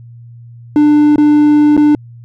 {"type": "tone with dropouts", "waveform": "triangle", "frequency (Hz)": 297.2, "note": "D4", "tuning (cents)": 21, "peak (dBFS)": -3, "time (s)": [0.76, 1.95], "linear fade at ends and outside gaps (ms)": 1, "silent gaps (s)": [[1.159, 1.181], [1.767, 1.776]], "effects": ["added 118 Hz sine -32 dBFS peak until 2.24 s"]}